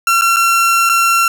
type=tone with dropouts; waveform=30% pulse; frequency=1362 Hz; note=F6; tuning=44 cents flat; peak=-7 dBFS; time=0.07-1.28 s; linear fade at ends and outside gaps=2 ms; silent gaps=0.212-0.219 / 0.362-0.367 / 0.892-0.896 s; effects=none